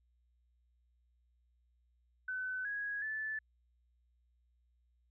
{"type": "tone with pitch steps", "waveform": "sine", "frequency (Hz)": [1512, 1659, 1746], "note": ["F#6", "G#6", "A6"], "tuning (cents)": [37, -2, -14], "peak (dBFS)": -36, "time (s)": [2.28, 3.39], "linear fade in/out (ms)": 5, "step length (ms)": 370, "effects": ["added 60 Hz sine -70 dBFS peak until 5.1 s"]}